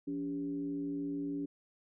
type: tone with frequency modulation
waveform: sine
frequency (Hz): 285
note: C#4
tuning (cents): +48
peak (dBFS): -34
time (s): 0.07-1.46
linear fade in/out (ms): 10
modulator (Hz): 113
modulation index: 0.52
effects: none